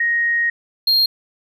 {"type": "tone pair in turn", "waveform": ["sine", "triangle"], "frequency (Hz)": [1873, 4222], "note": ["A#6", "C8"], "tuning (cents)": [8, 15], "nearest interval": "octave + major second", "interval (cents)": 1407, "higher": "second", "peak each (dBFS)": [-15, -11], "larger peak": "second", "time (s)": [[0, 0.5], [0.87, 1.06]], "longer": "first", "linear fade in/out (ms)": 5, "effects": []}